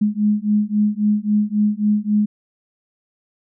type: beating tone pair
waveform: sine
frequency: 207.7 / 211.4 Hz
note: G#3 / G#3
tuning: 0 / +31 cents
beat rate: 3.7 Hz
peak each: -18 / -18 dBFS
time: 0.01-2.26 s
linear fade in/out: 10 ms
effects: none